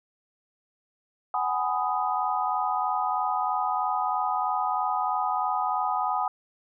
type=chord; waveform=sine; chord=G# minor seventh; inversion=third; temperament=just; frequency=747.5 / 830.6 / 996.7 / 1245.9 Hz; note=F#5 / G#5 / B5 / D#6; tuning=+17 / 0 / +16 / +2 cents; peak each=-29 / -29 / -31 / -29 dBFS; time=1.34-6.28 s; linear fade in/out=2 ms; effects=none